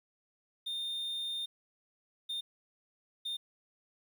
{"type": "tone bursts at uneven times", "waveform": "triangle", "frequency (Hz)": 3635, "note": "A#7", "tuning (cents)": -44, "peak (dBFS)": -33, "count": 3, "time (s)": [[0.66, 1.46], [2.29, 2.41], [3.25, 3.37]], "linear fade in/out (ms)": 10, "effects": ["11-bit"]}